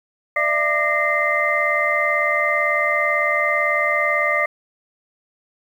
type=tone cluster; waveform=sine; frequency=594 / 672 / 1195 / 1857 / 2072 Hz; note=D5 / E5 / D6 / A#6 / C7; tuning=+20 / +33 / +30 / -7 / -17 cents; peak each=-23 / -27 / -23 / -24 / -20 dBFS; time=0.36-4.46 s; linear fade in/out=5 ms; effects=8-bit